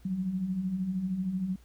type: beating tone pair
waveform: sine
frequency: 175.3 / 188.3 Hz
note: F3 / F#3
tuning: +7 / +31 cents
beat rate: 13 Hz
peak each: -38 / -29 dBFS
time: 0.05-1.56 s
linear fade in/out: 5 ms
effects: added 60 Hz sine -54 dBFS peak until 1.64 s + pink hiss -64 dBFS RMS until 1.64 s